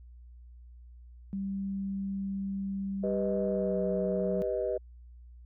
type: tone with pitch glide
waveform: sine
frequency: 195.6 to 186.77 Hz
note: G3 to F#3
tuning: -4 to +17 cents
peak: -31 dBFS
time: 1.33-4.42 s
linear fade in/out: 0 ms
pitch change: -79 cents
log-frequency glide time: 3.44-3.79 s
type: chord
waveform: sine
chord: G augmented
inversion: none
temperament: equal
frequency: 392 / 493.9 / 622.3 Hz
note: G4 / B4 / D#5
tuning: 0 / 0 / 0 cents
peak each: -33 / -32 / -32 dBFS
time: 3.03-4.78 s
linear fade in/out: 10 ms
effects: tanh soft clip ceiling -18 dBFS + added 60 Hz sine -48 dBFS peak until 5.45 s